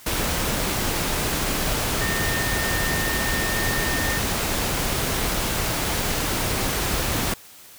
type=tone in noise; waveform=sine; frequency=1823 Hz; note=A#6; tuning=39 cents flat; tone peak=-27 dBFS; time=2.01-4.19 s; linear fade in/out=5 ms; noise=pink; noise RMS=-24 dBFS; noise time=0.06-7.34 s; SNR=-6 dB; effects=white hiss -46 dBFS RMS until 7.78 s